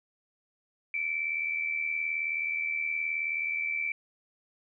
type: tone pair together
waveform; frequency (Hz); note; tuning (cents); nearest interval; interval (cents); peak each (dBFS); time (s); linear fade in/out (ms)
sine; 2251 / 2330; C#7 / D7; +26 / -14; minor second; 60; -37 / -29; 0.94-3.92; 2
effects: none